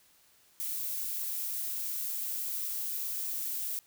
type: noise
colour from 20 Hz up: violet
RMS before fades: -35 dBFS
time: 0.6-3.79 s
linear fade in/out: 0 ms
effects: white hiss -64 dBFS RMS until 3.86 s